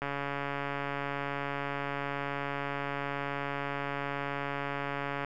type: click train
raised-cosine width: 0.5 ms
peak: -19 dBFS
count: 738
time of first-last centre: 0.02-5.247 s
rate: 141 Hz
effects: none